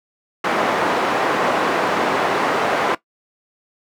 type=band-pass noise; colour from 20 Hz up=white; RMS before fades=-19 dBFS; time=0.44-2.95 s; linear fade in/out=5 ms; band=280 to 1100 Hz; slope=12 dB/octave; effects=noise-tail reverb RT60 0.1 s tail -17 dB re dry